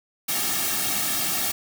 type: noise with comb filter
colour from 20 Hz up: white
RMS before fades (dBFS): -25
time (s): 0.28-1.52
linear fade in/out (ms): 10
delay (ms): 2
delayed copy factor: -0.85
effects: none